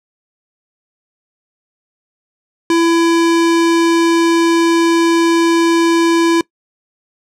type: tone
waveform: square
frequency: 334.5 Hz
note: E4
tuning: 25 cents sharp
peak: -10 dBFS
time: 2.7-6.41 s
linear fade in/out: 2 ms
effects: noise-tail reverb RT60 0.1 s tail -22 dB re dry + low-pass 8000 Hz 12 dB/octave